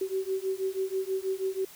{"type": "beating tone pair", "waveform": "sine", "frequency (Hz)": [378.5, 384.7], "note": ["F#4", "G4"], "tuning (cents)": [39, -33], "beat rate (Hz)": 6.2, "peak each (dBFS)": -31, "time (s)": [0.01, 1.65], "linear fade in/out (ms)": 5, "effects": ["white hiss -50 dBFS RMS until 1.75 s"]}